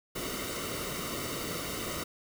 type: noise with comb filter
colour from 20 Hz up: pink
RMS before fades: -36 dBFS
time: 0.15-2.04 s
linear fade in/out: 10 ms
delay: 1.2 ms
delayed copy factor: -0.7
effects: none